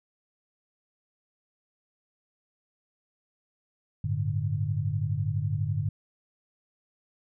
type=chord; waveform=sine; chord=G suspended second; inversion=none; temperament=equal; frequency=98 / 110 / 146.83 Hz; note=G2 / A2 / D3; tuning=0 / 0 / 0 cents; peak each=-30 dBFS; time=4.04-5.89 s; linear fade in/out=5 ms; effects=none